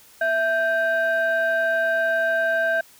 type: tone pair together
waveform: sine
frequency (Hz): 659.3 / 1568.1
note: E5 / G6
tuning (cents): 0 / 0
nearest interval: octave + minor third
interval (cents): 1500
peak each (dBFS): -20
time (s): 0.21-2.81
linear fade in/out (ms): 5
effects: tanh soft clip ceiling -14 dBFS + white hiss -51 dBFS RMS until 2.99 s